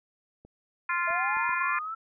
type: clicks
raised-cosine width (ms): 2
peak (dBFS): -37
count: 4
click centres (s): 0.45 / 1.106 / 1.369 / 1.493
type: harmonic tone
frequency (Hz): 348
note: F4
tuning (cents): -6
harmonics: 3 / 4 / 5 / 6 / 7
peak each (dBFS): -30 / -31 / -32 / -36 / -34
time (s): 0.89-1.79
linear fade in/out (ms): 5
type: linear sweep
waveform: sine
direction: up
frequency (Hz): 641 to 1343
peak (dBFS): -32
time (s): 1.07-1.95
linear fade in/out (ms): 10
effects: none